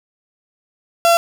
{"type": "tone", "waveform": "35% pulse", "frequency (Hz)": 680, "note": "F5", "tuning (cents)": -46, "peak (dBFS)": -8, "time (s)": [1.05, 1.17], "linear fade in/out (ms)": 0, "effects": ["8-bit"]}